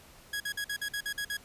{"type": "tone bursts", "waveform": "sawtooth", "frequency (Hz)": 1661.2, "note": "G#6", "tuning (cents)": 0, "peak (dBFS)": -28, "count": 9, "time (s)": [0.33, 1.37], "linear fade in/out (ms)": 5, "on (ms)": 72, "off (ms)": 49, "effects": ["pink hiss -55 dBFS RMS until 1.44 s", "resampled to 32000 Hz"]}